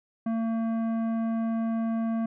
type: tone with tanh clipping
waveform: sine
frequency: 226.4 Hz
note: A3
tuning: 50 cents sharp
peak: -27 dBFS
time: 0.26-2.26 s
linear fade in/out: 5 ms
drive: 12 dB
effects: none